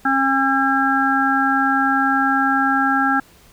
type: harmonic tone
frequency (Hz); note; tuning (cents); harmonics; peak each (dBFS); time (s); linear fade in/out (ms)
270; C#4; -45; 1 / 3 / 5 / 6; -20 / -20 / -20 / -20; 0.05-3.2; 5
effects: pink hiss -50 dBFS RMS until 3.52 s